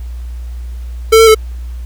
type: tone with pitch steps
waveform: square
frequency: 445.5 / 450.7 / 436.6 Hz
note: A4 / A4 / A4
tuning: +22 / +42 / -13 cents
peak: -3 dBFS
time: 1.12-1.348 s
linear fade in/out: 10 ms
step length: 76 ms
effects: added 60 Hz sine -21 dBFS peak until 1.85 s + pink hiss -46 dBFS RMS until 1.85 s